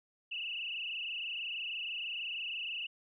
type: tone with frequency modulation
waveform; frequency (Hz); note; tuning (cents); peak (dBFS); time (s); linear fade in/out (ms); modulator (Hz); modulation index
sine; 2778; F7; -10; -36; 0.31-2.87; 10; 26.2; 6.3
effects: none